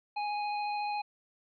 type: tone with vibrato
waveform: square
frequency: 830 Hz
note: G#5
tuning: 1 cent flat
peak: -32 dBFS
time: 0.16-1.02 s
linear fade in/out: 10 ms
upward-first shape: sine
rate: 14 Hz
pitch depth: 8 cents each way
effects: resampled to 11025 Hz